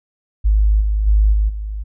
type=tone with level steps; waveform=sine; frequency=52.2 Hz; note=G#1; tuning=10 cents sharp; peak=-10 / -14 / -9 / -12 / -22 dBFS; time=0.44-1.84 s; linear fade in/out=20 ms; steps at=0.8 / 1.06 / 1.32 / 1.48 s; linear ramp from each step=20 ms; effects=none